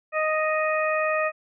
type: harmonic tone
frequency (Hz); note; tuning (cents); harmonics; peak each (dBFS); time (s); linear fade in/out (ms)
622.3; D#5; 0; 1 / 2 / 3 / 4; -24 / -27 / -29 / -30; 0.12-1.32; 50
effects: none